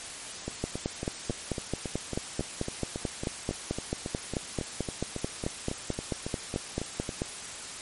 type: two click trains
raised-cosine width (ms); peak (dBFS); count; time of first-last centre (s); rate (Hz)
2; -15 / -19; 31 / 25; 0.64-7.219 / 0.48-7.092; 4.56 / 3.63
effects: white hiss -40 dBFS RMS until 7.81 s + MP3 48 kbps